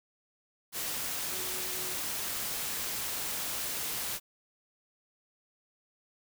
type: tone in noise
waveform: sine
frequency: 369.2 Hz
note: F#4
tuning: 4 cents flat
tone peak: -46 dBFS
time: 1.28-1.96 s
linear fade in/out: 50 ms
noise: white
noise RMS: -35 dBFS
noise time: 0.72-4.2 s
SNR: -14 dB
effects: none